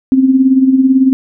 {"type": "tone with tremolo", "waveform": "sine", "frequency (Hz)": 263.5, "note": "C4", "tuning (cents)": 12, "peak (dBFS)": -3, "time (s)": [0.12, 1.13], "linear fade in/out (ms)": 0, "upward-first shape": "sine", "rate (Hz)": 18, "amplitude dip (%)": 60, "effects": []}